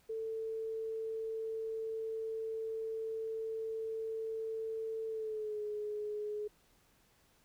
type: tone with pitch glide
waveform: sine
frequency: 444.9 to 420.4 Hz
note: A4 to G#4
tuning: +19 to +21 cents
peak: -36 dBFS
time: 0.09-6.48 s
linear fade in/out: 10 ms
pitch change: -98 cents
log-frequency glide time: 5.08-5.61 s
effects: pink hiss -69 dBFS RMS until 7.44 s